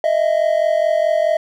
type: tone pair together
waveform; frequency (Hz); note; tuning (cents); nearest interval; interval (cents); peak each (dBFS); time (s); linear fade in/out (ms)
triangle; 622.3 / 667; D#5 / E5; 0 / +20; minor second; 120; -14 / -15; 0.04-1.37; 2
effects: none